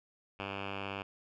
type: tone with low-pass filter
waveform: 5% pulse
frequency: 98.6 Hz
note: G2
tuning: 11 cents sharp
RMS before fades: -40 dBFS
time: 0.39-1.03 s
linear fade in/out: 10 ms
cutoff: 2500 Hz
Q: 3.8
effects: none